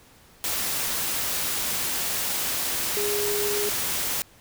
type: tone in noise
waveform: sine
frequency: 412.4 Hz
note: G#4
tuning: 12 cents flat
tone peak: -26 dBFS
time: 2.97-3.69 s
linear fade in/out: 0 ms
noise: white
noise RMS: -27 dBFS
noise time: 0.44-4.22 s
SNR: -2 dB
effects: pink hiss -54 dBFS RMS until 4.4 s